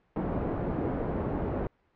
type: low-pass noise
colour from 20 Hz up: white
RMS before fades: -31 dBFS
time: 0.16-1.67 s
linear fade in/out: 2 ms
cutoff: 440 Hz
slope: 12 dB/octave
effects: pink hiss -69 dBFS RMS until 1.95 s + low-pass 2000 Hz 12 dB/octave